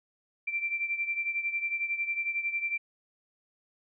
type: beating tone pair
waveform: sine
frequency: 2349 / 2360 Hz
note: D7 / D7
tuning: 0 / +8 cents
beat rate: 11 Hz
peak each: -30 / -35 dBFS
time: 0.47-2.78 s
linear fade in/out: 10 ms
effects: none